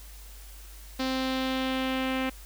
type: tone with low-pass filter sweep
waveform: sawtooth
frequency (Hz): 261.6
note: C4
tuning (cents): 0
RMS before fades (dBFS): -29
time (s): 0.99-2.3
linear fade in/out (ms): 10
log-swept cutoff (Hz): 4500 to 2600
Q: 2.4
effects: added 50 Hz sine -44 dBFS peak until 2.45 s + white hiss -51 dBFS RMS until 2.45 s